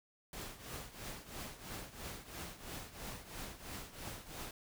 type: noise with tremolo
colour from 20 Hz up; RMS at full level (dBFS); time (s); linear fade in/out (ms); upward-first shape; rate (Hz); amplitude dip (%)
pink; -44; 0.33-4.51; 2; triangle; 3; 80
effects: none

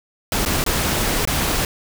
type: noise with dropouts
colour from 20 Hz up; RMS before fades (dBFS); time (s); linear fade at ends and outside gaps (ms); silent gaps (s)
pink; -20; 0.32-1.65; 1; 0.451-0.46 / 0.64-0.663 / 1.252-1.274
effects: none

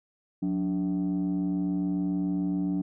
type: tone pair together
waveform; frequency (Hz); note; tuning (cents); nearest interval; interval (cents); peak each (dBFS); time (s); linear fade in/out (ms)
sine; 182.25 / 289.3; F#3 / D4; -26 / -26; minor sixth; 800; -26; 0.42-2.82; 10
effects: tanh soft clip ceiling -22 dBFS

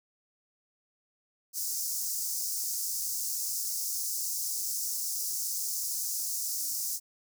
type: high-pass noise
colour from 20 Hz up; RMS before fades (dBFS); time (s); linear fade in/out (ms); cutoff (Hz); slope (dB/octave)
pink; -33; 1.53-7; 50; 5200; 48
effects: none

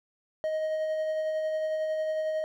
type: tone with tremolo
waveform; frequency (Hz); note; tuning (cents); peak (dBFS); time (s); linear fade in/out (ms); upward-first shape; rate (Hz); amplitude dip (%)
triangle; 626; D#5; +10; -24; 0.44-2.44; 0; sine; 11; 25
effects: none

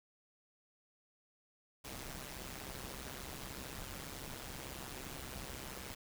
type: noise with amplitude modulation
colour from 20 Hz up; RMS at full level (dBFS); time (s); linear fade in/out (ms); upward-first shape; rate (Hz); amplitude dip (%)
pink; -43; 1.84-5.95; 10; sine; 133; 80
effects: none

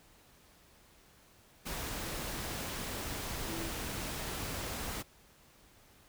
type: tone in noise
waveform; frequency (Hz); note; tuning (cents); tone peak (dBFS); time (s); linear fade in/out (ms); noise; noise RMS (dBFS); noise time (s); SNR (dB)
sine; 330; E4; +2; -41; 3.48-3.7; 20; pink; -39; 1.65-5.03; -5
effects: pink hiss -62 dBFS RMS until 6.08 s

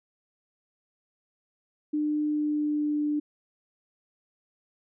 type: tone with pitch glide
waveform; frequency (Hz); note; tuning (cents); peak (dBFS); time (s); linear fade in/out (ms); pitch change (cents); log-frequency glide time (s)
sine; 300.3 to 297; D4 to D4; +39 to +20; -24; 1.93-3.2; 10; -19; 2.2-3.02
effects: none

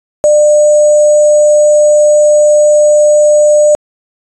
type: tone with sample-and-hold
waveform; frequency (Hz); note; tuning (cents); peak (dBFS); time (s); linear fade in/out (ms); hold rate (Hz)
sine; 598; D5; +31; -3; 0.24-3.75; 0; 7350
effects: resampled to 24000 Hz

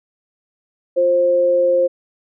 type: tone pair together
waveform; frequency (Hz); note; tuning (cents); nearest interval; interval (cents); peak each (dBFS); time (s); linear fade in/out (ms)
sine; 351 / 528.6; F4 / C5; +9 / +18; perfect fifth; 709; -23 / -12; 0.96-1.88; 20
effects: none

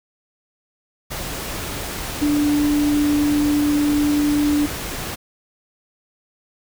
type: tone in noise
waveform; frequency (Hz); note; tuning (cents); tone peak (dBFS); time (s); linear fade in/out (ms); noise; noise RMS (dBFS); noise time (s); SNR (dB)
sine; 293.7; D4; 0; -15; 2.21-4.67; 20; pink; -28; 1.1-5.16; +10
effects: none

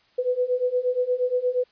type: beating tone pair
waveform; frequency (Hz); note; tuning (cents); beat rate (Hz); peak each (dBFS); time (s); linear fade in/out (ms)
sine; 493.9 / 502.4; B4 / B4; 0 / +30; 8.5; -25 / -23; 0.18-1.64; 10
effects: white hiss -61 dBFS RMS until 1.71 s + resampled to 11025 Hz

